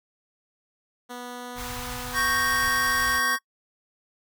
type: tone with pitch glide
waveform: 10% pulse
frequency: 245.4 to 248.8 Hz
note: B3 to B3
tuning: -11 to +13 cents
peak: -27 dBFS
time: 1.09-3.37 s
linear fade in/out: 20 ms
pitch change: +24 cents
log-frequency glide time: 1.28-2.78 s
type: band-stop noise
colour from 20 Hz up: pink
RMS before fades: -36 dBFS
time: 1.55-3.21 s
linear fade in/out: 50 ms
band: 140 to 790 Hz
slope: 96 dB/octave
type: chord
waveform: square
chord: G diminished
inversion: second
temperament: equal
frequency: 1108.7 / 1568 / 1864.7 Hz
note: Db6 / G6 / Bb6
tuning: 0 / 0 / 0 cents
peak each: -27 dBFS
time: 2.13-3.39 s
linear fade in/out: 50 ms
effects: noise-tail reverb RT60 0.1 s tail -26 dB re dry